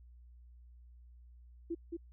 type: tone with echo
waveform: sine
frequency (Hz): 336.7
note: E4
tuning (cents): +37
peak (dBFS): -34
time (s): 1.7-1.75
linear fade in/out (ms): 10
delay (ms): 220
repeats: 1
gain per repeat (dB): -3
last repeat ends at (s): 1.97
effects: added 60 Hz sine -54 dBFS peak until 2.12 s